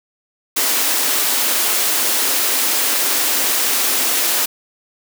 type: high-pass noise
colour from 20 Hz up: white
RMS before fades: -17 dBFS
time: 0.56-4.46 s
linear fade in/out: 10 ms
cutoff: 230 Hz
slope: 96 dB/octave
effects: none